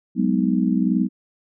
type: chord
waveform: sine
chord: G# minor seventh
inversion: third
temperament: just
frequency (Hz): 186.89 / 207.7 / 249.2 / 311.5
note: F#3 / G#3 / B3 / D#4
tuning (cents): +18 / 0 / +16 / +2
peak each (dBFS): -21 / -23 / -21 / -25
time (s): 0.15-1.09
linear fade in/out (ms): 50
effects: none